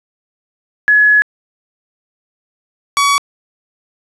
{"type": "tone pair in turn", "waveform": ["sine", "sawtooth"], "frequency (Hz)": [1694, 1130.6], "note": ["G#6", "C#6"], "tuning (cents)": [34, 34], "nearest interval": "perfect fifth", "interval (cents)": 700, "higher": "first", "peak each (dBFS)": -6, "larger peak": "neither", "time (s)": [[0.88, 1.22], [2.97, 3.18]], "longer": "first", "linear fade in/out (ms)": 0, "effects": ["resampled to 24000 Hz", "8-bit"]}